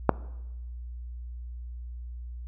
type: click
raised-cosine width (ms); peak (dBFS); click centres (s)
1; -3; 0.093
effects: noise-tail reverb RT60 1.0 s tail -20 dB re dry + added 60 Hz sine -36 dBFS peak until 2.47 s